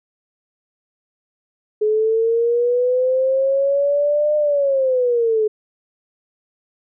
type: linear two-way sweep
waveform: sine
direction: up then down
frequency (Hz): 423.3 to 604 to 423.3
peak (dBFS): -14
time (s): 1.81-5.48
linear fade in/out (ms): 10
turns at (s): 4.36
effects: none